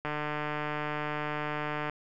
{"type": "click train", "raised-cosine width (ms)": 0.5, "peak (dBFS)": -18, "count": 278, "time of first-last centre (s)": [0.05, 1.897], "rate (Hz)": 150, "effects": []}